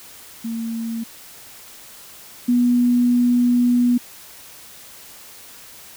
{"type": "tone pair in turn", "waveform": "sine", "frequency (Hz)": [228.5, 243.7], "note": ["A#3", "B3"], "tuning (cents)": [-34, -23], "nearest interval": "minor second", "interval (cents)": 111, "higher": "second", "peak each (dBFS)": [-23, -13], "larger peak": "second", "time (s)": [[0.44, 1.04], [2.48, 3.98]], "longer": "second", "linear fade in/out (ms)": 10, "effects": ["white hiss -42 dBFS RMS until 5.96 s"]}